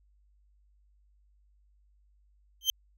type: tone with exponential growth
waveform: 35% pulse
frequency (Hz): 3126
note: G7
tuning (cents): -6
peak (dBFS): -17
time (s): 2.61-2.7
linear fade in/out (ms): 1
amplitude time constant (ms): 18
effects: added 50 Hz sine -62 dBFS peak until 2.97 s